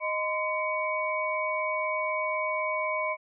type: tone cluster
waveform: sine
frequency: 621 / 1026 / 2248 Hz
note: D#5 / C6 / C#7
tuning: -3 / -34 / +24 cents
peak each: -31 dBFS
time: 0-3.17 s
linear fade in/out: 50 ms
effects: none